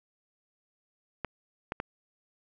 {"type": "clicks", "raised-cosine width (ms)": 0.5, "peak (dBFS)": -17, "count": 3, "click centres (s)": [1.247, 1.721, 1.801], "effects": []}